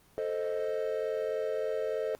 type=chord; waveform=triangle; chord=A diminished; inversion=none; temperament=equal; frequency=440 / 523.3 / 622.3 Hz; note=A4 / C5 / Eb5; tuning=0 / 0 / 0 cents; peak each=-31 / -33 / -33 dBFS; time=0.18-2.15 s; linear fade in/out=0 ms; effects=pink hiss -62 dBFS RMS until 2.19 s + Opus 24 kbps